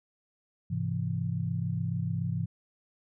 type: chord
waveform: sine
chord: Ab augmented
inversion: none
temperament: equal with one note detuned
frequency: 103.83 / 130.81 / 167.69 Hz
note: Ab2 / C3 / E3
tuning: 0 / 0 / +30 cents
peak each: -33 / -33 / -32 dBFS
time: 0.7-2.46 s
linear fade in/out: 10 ms
effects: none